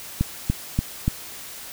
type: click train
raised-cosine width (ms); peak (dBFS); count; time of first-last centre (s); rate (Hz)
5; -7; 4; 0.21-1.08; 3.45
effects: white hiss -38 dBFS RMS until 1.72 s